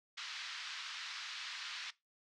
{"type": "band-pass noise", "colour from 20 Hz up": "white", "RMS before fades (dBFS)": -45, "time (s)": [0.17, 1.91], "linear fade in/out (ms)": 10, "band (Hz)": [1200, 4800], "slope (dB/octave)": 24, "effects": ["noise-tail reverb RT60 0.2 s tail -19 dB re dry", "low-pass 8000 Hz 12 dB/octave"]}